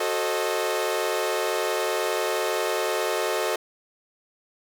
sawtooth chord, F# diminished seventh, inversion none, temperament equal with one note detuned, 370 / 440 / 532.1 / 622.3 Hz, F#4 / A4 / C5 / Eb5, 0 / 0 / +29 / 0 cents, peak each -26 / -24 / -27 / -25 dBFS, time 0-3.56 s, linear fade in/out 5 ms, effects none

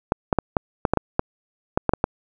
clicks, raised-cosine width 1 ms, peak -3 dBFS, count 12, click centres 0.121 / 0.328 / 0.387 / 0.568 / 0.852 / 0.936 / 0.973 / 1.194 / 1.775 / 1.893 / 1.936 / 2.041 s, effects none

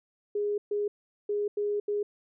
sine tone bursts at uneven times, 412.8 Hz, G#4, 10 cents flat, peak -26 dBFS, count 5, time 0.35-0.58 / 0.71-0.88 / 1.29-1.48 / 1.57-1.8 / 1.88-2.03 s, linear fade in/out 5 ms, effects none

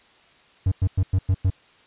triangle tone bursts, 93.7 Hz, F#2, 22 cents sharp, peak -14 dBFS, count 6, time 0.66-1.502 s, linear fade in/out 5 ms, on 57 ms, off 100 ms, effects white hiss -55 dBFS RMS until 1.86 s + resampled to 8000 Hz

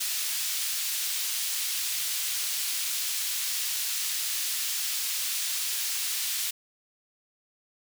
pink high-pass noise, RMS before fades -30 dBFS, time 0-6.51 s, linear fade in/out 10 ms, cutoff 3500 Hz, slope 12 dB/octave, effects none

